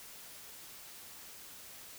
silence, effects white hiss -51 dBFS RMS until 1.98 s

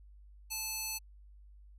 square tone with high-pass filter, 870 Hz, A5, 20 cents flat, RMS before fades -38 dBFS, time 0.5-0.99 s, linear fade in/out 20 ms, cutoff 4000 Hz, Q 0.52, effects added 50 Hz sine -53 dBFS peak until 1.78 s + resampled to 32000 Hz

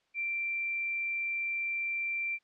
sine tone, 2355 Hz, D7, 4 cents sharp, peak -30 dBFS, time 0.14-2.39 s, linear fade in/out 50 ms, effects white hiss -73 dBFS RMS until 2.43 s + low-pass 4000 Hz 12 dB/octave

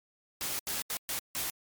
white noise bursts at uneven times, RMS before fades -34 dBFS, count 5, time 0.41-0.59 / 0.67-0.82 / 0.9-0.97 / 1.09-1.19 / 1.35-1.5 s, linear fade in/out 0 ms, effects MP3 96 kbps

